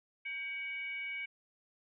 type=tone with frequency modulation; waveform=sine; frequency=2259 Hz; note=C#7; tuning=32 cents sharp; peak=-37 dBFS; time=0.25-1.26 s; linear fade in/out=10 ms; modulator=670 Hz; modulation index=0.45; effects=none